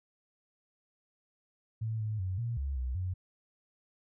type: tone with pitch steps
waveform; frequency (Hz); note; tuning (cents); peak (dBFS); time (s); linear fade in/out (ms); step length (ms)
sine; 111.2 / 107.9 / 93 / 117.4 / 69 / 63.1 / 91.5; A2 / A2 / F#2 / A#2 / C#2 / B1 / F#2; +19 / -33 / +9 / +13 / -7 / +38 / -19; -31; 1.81-3.14; 10; 190
effects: none